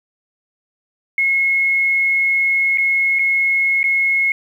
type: tone with dropouts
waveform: sine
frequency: 2171 Hz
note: C#7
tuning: 37 cents flat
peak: -13 dBFS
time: 1.18-4.32 s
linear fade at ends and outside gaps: 2 ms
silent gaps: 2.775-2.782 / 3.188-3.192 / 3.831-3.84 s
effects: 8-bit